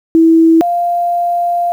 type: tone pair in turn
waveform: sine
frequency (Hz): 326.6 / 696.5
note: E4 / F5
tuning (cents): -16 / -5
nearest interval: octave + minor second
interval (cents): 1311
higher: second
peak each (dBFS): -4 / -11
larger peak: first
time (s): 0.15-0.61 / 0.61-1.72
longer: second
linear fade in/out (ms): 0
effects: 7-bit